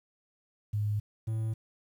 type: tone pair in turn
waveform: sine / triangle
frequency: 104.7 / 110.93 Hz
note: G#2 / A2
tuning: +15 / +15 cents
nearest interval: minor second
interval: 100 cents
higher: second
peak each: -27 / -27 dBFS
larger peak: neither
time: 0.73-1 / 1.27-1.54 s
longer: neither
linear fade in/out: 10 ms
effects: 10-bit